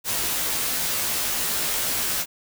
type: noise with comb filter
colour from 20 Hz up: white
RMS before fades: -25 dBFS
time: 0.04-2.26 s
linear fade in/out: 50 ms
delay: 15 ms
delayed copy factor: -0.95
effects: none